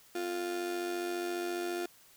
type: tone with amplitude modulation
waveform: 35% pulse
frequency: 350.1 Hz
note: F4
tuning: 4 cents sharp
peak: -29 dBFS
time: 0.15-1.86 s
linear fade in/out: 5 ms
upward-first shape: sine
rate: 94.6 Hz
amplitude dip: 55%
effects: white hiss -60 dBFS RMS until 2.16 s